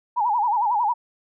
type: tone with vibrato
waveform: sine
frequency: 897 Hz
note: A5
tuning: 33 cents sharp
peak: -18 dBFS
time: 0.16-0.94 s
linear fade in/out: 20 ms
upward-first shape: sine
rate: 11 Hz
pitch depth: 170 cents each way
effects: none